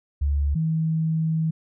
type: tone pair in turn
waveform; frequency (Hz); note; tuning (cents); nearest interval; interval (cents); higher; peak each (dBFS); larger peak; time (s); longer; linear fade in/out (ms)
sine; 71.6 / 160.23; D2 / E3; -43 / -49; octave + major second; 1394; second; -19 / -20; first; 0.21-0.55 / 0.55-1.51; second; 10
effects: none